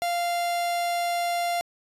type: tone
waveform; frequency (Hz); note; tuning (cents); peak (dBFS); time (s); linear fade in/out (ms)
45% pulse; 695; F5; -9; -24; 0.02-1.61; 0
effects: resampled to 32000 Hz